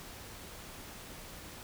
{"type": "silence", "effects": ["pink hiss -48 dBFS RMS until 1.63 s"]}